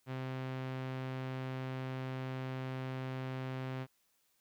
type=tone with low-pass filter; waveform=sawtooth; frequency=130.5 Hz; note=C3; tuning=4 cents flat; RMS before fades=-40 dBFS; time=0.06-3.87 s; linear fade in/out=50 ms; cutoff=2900 Hz; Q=0.96; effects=white hiss -75 dBFS RMS until 4.4 s